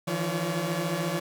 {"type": "tone cluster", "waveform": "sawtooth", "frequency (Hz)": [156.7, 170.6, 349.9, 567], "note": ["D#3", "F3", "F4", "C#5"], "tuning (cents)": [13, -40, 3, 39], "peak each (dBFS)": [-30, -26, -33, -29], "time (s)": [0.07, 1.2], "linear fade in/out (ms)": 10, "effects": []}